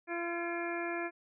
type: harmonic tone with a mistuned harmonic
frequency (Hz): 342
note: F4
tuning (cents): -36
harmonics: 1 / 2 / 3 / 4 / 5 / 6 / 7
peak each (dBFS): -37 / -40 / -45 / -45 / -41 / -47 / -44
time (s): 0.07-1.11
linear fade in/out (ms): 50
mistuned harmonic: 6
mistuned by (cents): +65
effects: none